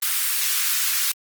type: high-pass noise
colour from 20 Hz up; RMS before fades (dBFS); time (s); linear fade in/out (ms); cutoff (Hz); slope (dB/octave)
white; -22; 0.02-1.12; 5; 1300; 24
effects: Opus 24 kbps